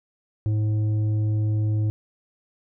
sine tone with tanh clipping, 106.9 Hz, A2, 49 cents flat, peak -21 dBFS, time 0.46-1.9 s, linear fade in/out 0 ms, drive 7 dB, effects none

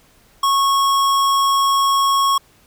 sine tone with hard clipping, 1100 Hz, C#6, 14 cents flat, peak -15 dBFS, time 0.43-2.38 s, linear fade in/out 5 ms, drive 18 dB, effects pink hiss -53 dBFS RMS until 2.66 s

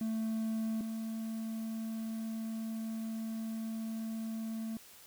triangle tone pair in turn, 221.6 / 222.9 Hz, A3 / A3, +13 / +23 cents, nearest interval unison, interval 10 cents, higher second, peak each -30 / -34 dBFS, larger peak first, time 0.01-0.81 / 0.81-4.77 s, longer second, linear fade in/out 2 ms, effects white hiss -56 dBFS RMS until 5.06 s

